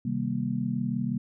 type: chord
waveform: sine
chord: C minor seventh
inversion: none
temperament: just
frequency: 130.81 / 156.98 / 196.22 / 235.5 Hz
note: C3 / Eb3 / G3 / Bb3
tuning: 0 / +16 / +2 / +18 cents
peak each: -32 / -36 / -31 / -30 dBFS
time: 0.05-1.18 s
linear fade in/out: 5 ms
effects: none